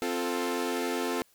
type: chord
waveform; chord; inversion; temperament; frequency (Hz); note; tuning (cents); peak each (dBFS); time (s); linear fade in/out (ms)
sawtooth; F major; second; equal; 261.6 / 349.2 / 440; C4 / F4 / A4; 0 / 0 / 0; -29; 0.02-1.22; 0
effects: white hiss -64 dBFS RMS until 1.34 s